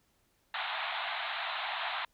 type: band-pass noise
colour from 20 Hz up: pink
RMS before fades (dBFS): -36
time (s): 0.54-2.05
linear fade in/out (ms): 2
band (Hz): 660 to 4000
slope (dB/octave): 96
effects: pink hiss -72 dBFS RMS until 2.13 s